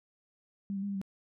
sine tone with pitch steps, 198.8 / 194.6 / 202 / 198.7 / 193 Hz, G3 / G3 / G#3 / G3 / G3, +25 / -12 / -48 / +24 / -27 cents, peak -32 dBFS, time 0.7-1.015 s, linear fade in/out 0 ms, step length 63 ms, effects none

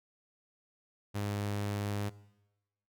sawtooth tone, 102.3 Hz, G#2, 26 cents flat, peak -29 dBFS, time 1.14-2.1 s, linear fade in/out 20 ms, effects noise-tail reverb RT60 1.0 s tail -20 dB re dry

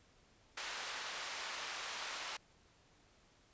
pink band-pass noise, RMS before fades -44 dBFS, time 0.57-2.37 s, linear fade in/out 5 ms, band 950 to 6200 Hz, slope 12 dB/octave, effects pink hiss -68 dBFS RMS until 3.53 s + resampled to 16000 Hz

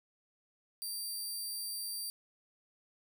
15% pulse tone, 4699 Hz, D8, in tune, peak -31 dBFS, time 0.82-2.1 s, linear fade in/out 0 ms, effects none

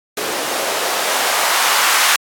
blue noise with band-pass filter sweep, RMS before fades -17 dBFS, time 0.17-2.16 s, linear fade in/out 2 ms, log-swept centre 400 to 1300 Hz, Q 1.4, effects AAC 64 kbps

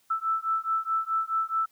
sine beating tone pair, 1318.5 / 1323.2 Hz, E6 / E6, 0 / +6 cents, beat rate 4.7 Hz, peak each -28 dBFS, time 0.1-1.66 s, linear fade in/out 10 ms, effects white hiss -66 dBFS RMS until 1.71 s + high-pass 60 Hz 12 dB/octave

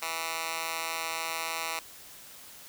10% pulse tone with high-pass filter, 163.5 Hz, E3, 14 cents flat, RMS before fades -34 dBFS, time 0.02-1.79 s, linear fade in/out 2 ms, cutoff 1300 Hz, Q 0.9, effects white hiss -49 dBFS RMS until 2.68 s

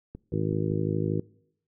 click train, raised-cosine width 3 ms, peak -26 dBFS, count 4, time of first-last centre 0.15-0.715 s, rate 5.31 Hz
harmonic tone, 52.6 Hz, G#1, 23 cents sharp, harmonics 2 / 3 / 4 / 5 / 6 / 7 / 8 / 9, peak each -31 / -29 / -35 / -36 / -33 / -32 / -39 / -36 dBFS, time 0.32-1.2 s, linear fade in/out 5 ms
effects noise-tail reverb RT60 0.7 s tail -23 dB re dry

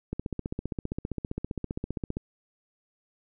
click train, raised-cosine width 3 ms, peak -18 dBFS, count 32, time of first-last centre 0.13-2.169 s, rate 15.2 Hz, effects none

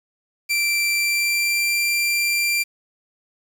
sawtooth tone with pitch glide, 2349 to 2367 Hz, D7 to D7, 0 to +13 cents, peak -15 dBFS, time 0.49-2.64 s, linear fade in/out 20 ms, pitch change +13 cents, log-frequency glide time 0.9-1.89 s, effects 7-bit

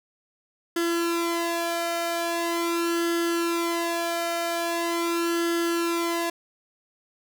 sawtooth tone with flanger, 338.8 Hz, E4, 48 cents sharp, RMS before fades -26 dBFS, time 0.76-6.3 s, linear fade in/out 5 ms, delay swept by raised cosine 0.62 to 1.34 ms, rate 0.42 Hz, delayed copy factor +0.75, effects none

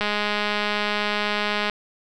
click train, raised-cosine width 0.3 ms, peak -8 dBFS, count 352, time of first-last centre 0.01-1.698 s, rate 208 Hz, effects none

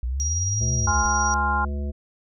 sine exponential two-way sweep, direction up then down, 58.27 to 130 to 58.27 Hz, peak -23 dBFS, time 0.03-1.06 s, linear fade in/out 0 ms, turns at 0.75 s
sine tone with tremolo, 5730 Hz, F8, 44 cents sharp, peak -23 dBFS, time 0.2-1.34 s, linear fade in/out 0 ms, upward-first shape triangle, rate 19 Hz, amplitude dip 40%
harmonic tone, 71.3 Hz, C#2, 49 cents sharp, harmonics 1 / 3 / 5 / 7 / 9, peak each -25 / -34 / -40 / -43 / -44 dBFS, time 0.6-1.92 s, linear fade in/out 20 ms
sine chord, F minor, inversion first, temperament equal, 830.6 / 1046.5 / 1396.9 Hz, Ab5 / C6 / F6, 0 / 0 / 0 cents, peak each -25 dBFS, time 0.87-1.65 s, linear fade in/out 5 ms
effects none

